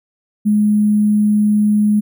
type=tone with sample-and-hold; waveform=sine; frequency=209.6 Hz; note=G#3; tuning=16 cents sharp; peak=-10 dBFS; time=0.45-2.01 s; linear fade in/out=20 ms; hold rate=11025 Hz; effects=none